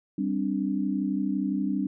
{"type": "chord", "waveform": "sine", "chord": "G suspended fourth", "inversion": "none", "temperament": "equal", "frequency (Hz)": [196, 261.6, 293.7], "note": ["G3", "C4", "D4"], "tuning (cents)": [0, 0, 0], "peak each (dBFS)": [-28, -30, -29], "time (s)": [0.18, 1.87], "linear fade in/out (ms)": 5, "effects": []}